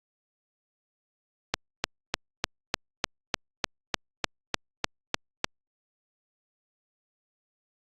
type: click train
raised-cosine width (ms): 0.2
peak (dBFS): -5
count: 14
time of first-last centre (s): 1.54-5.444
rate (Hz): 3.33
effects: Opus 48 kbps